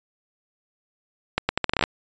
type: accelerating click train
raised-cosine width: 0.3 ms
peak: -4 dBFS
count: 11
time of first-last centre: 1.38-1.838 s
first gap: 110 ms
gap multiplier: 0.78
effects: resampled to 16000 Hz